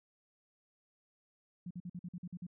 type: tone bursts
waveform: sine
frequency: 177.3 Hz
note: F3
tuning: 26 cents sharp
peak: -40 dBFS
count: 9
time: 1.66-2.467 s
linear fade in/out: 5 ms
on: 47 ms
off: 48 ms
effects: none